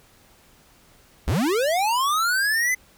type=linear sweep; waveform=square; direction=up; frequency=43.65 to 2056 Hz; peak=-20 dBFS; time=1.27-2.75 s; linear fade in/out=10 ms; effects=pink hiss -55 dBFS RMS until 2.97 s